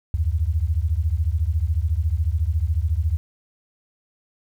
sine beating tone pair, 74 / 88 Hz, D2 / F2, +14 / +14 cents, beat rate 14 Hz, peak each -21 / -22 dBFS, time 0.14-3.17 s, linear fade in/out 0 ms, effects 9-bit

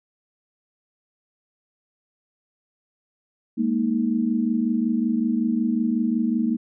sine chord, Ab suspended second, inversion none, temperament equal with one note detuned, 207.7 / 233.1 / 312.4 Hz, Ab3 / Bb3 / Eb4, 0 / 0 / +7 cents, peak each -26 / -21 / -27 dBFS, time 3.57-6.57 s, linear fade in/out 20 ms, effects none

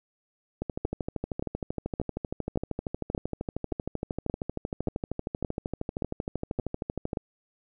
two click trains, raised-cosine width 2 ms, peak -15 / -17 dBFS, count 12 / 85, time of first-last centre 0.85-7.172 / 0.62-7.132 s, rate 1.74 / 12.9 Hz, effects none

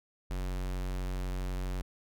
square tone, 46.04 Hz, F#1, 8 cents flat, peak -33 dBFS, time 0.3-1.82 s, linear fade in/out 10 ms, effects none

